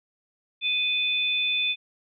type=tone pair together; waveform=sine; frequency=2489 / 3520 Hz; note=D#7 / A7; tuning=0 / 0 cents; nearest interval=tritone; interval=600 cents; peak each=-25 dBFS; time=0.61-1.76 s; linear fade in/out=50 ms; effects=none